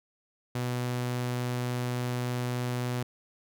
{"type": "tone", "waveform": "sawtooth", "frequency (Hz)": 123.47, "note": "B2", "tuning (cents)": 0, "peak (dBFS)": -25, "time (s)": [0.55, 3.03], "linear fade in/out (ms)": 5, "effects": []}